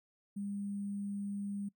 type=tone with sample-and-hold; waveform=sine; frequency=201.2 Hz; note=G3; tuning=45 cents sharp; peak=-36 dBFS; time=0.36-1.69 s; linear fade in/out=10 ms; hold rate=8820 Hz; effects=noise-tail reverb RT60 0.1 s tail -21 dB re dry